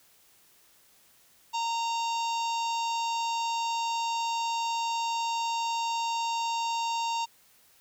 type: harmonic tone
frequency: 924 Hz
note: A#5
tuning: 16 cents flat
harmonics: 1 / 3 / 4 / 5 / 6 / 7 / 8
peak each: -28 / -38 / -40 / -42 / -44 / -45 / -46 dBFS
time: 1.53-7.26 s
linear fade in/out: 20 ms
effects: white hiss -61 dBFS RMS until 7.8 s